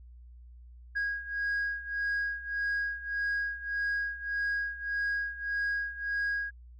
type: beating tone pair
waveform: sine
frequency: 1642 / 1643.7 Hz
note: G#6 / G#6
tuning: -20 / -18 cents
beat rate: 1.7 Hz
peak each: -30 / -33 dBFS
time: 0.95-6.51 s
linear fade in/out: 20 ms
effects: tanh soft clip ceiling -26 dBFS + added 60 Hz sine -48 dBFS peak until 6.79 s